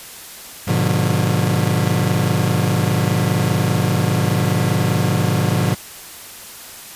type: chord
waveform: 40% pulse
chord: G# diminished seventh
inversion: none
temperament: just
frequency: 103.83 / 124.59 / 149.51 / 179.41 Hz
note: G#2 / B2 / D3 / F3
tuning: 0 / +16 / +31 / +47 cents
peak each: -20 dBFS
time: 0.67-5.75 s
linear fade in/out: 10 ms
effects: white hiss -36 dBFS RMS until 6.95 s + resampled to 32000 Hz